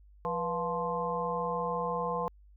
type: harmonic tone with a mistuned harmonic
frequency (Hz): 174.61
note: F3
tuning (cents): 0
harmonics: 1 / 3 / 4 / 5 / 6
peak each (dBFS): -39 / -34 / -39 / -37 / -34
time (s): 0.25-2.28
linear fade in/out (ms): 0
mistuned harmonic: 3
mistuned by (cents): -110
effects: added 50 Hz sine -54 dBFS peak until 2.56 s